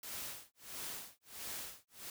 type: noise with tremolo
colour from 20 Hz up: white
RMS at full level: -43 dBFS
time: 0.03-2.1 s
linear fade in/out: 2 ms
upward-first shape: sine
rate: 1.5 Hz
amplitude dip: 100%
effects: none